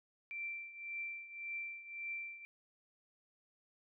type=tone with tremolo; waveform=sine; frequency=2349 Hz; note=D7; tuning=in tune; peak=-38 dBFS; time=0.31-2.45 s; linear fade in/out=0 ms; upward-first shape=triangle; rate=1.8 Hz; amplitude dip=80%; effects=none